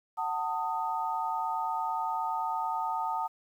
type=chord; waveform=sine; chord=D# diminished; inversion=first; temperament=just; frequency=746.7 / 896 / 1244.5 Hz; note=F#5 / A5 / D#6; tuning=+16 / +31 / 0 cents; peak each=-35 / -31 / -35 dBFS; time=0.17-3.28 s; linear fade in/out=20 ms; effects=10-bit